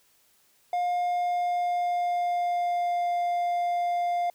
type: tone with pitch glide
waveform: triangle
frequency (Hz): 710 to 701.4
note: F5 to F5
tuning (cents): +28 to +7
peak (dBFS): -22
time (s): 0.73-4.3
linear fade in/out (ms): 2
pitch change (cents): -21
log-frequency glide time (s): 0.99-3.12
effects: white hiss -64 dBFS RMS until 4.34 s